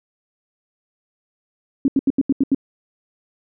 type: tone bursts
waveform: sine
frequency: 272.4 Hz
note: C#4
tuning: 30 cents flat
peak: -12 dBFS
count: 7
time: 1.85-2.547 s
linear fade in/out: 2 ms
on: 31 ms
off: 80 ms
effects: none